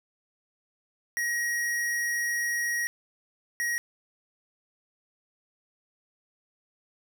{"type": "tone bursts at uneven times", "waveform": "square", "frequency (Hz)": 1894, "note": "A#6", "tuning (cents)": 27, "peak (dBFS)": -27, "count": 2, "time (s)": [[1.17, 2.87], [3.6, 3.78]], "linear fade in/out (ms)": 0, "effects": []}